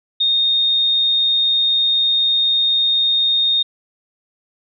sine tone, 3688 Hz, A#7, 19 cents flat, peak -13 dBFS, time 0.2-3.63 s, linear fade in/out 10 ms, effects none

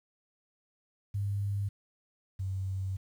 sine tone pair in turn, 100.5 / 95.24 Hz, G2 / G2, +44 / -49 cents, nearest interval minor second, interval 93 cents, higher first, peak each -29 / -31 dBFS, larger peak first, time 1.14-1.69 / 2.39-2.97 s, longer second, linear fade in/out 10 ms, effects 10-bit

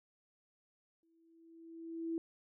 sine tone with exponential growth, 329.6 Hz, E4, in tune, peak -33 dBFS, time 1.03-2.18 s, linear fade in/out 1 ms, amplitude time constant 250 ms, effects none

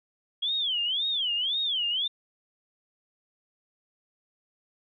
sine tone with vibrato, 3244 Hz, G#7, 41 cents flat, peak -25 dBFS, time 0.42-2.08 s, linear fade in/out 10 ms, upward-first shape sine, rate 1.9 Hz, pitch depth 250 cents each way, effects none

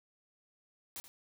white noise with echo, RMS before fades -43 dBFS, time 0.96-1 s, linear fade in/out 0 ms, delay 80 ms, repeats 1, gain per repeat -13 dB, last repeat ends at 1.08 s, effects none

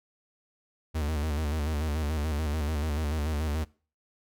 45% pulse tone with vibrato, 76 Hz, D#2, 40 cents flat, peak -27 dBFS, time 0.94-3.65 s, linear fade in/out 20 ms, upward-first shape square, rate 6.9 Hz, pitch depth 65 cents each way, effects noise-tail reverb RT60 0.4 s tail -23 dB re dry

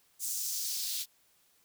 white noise with high-pass filter sweep, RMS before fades -35 dBFS, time 0.19-1.06 s, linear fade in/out 50 ms, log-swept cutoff 7000 to 3800 Hz, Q 2, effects white hiss -68 dBFS RMS until 1.64 s

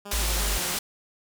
10% pulse tone with vibrato, 190.2 Hz, F#3, 48 cents sharp, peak -29 dBFS, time 0.05-0.77 s, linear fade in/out 10 ms, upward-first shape square, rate 2.9 Hz, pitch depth 110 cents each way
white low-pass noise, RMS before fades -29 dBFS, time 0.11-0.79 s, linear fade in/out 5 ms, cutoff 11000 Hz, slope 12 dB/octave
sine linear sweep, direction down, 56.1 to 46.85 Hz, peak -25 dBFS, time 0.13-0.58 s, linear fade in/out 0 ms
effects none

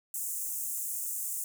pink high-pass noise, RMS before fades -35 dBFS, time 0.14-1.44 s, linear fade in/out 2 ms, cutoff 7000 Hz, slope 48 dB/octave, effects none

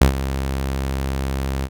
sawtooth tone with ADSR envelope, 67.2 Hz, C2, 47 cents sharp, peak -4 dBFS, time 0.01-1.69 s, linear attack 7 ms, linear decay 100 ms, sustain -13 dB, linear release 49 ms, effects none

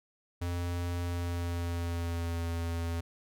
square tone with pitch glide, 87.31 to 84.19 Hz, F2 to E2, 0 to +37 cents, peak -32 dBFS, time 0.41-3.01 s, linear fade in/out 10 ms, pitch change -63 cents, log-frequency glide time 1.03-2.44 s, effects none

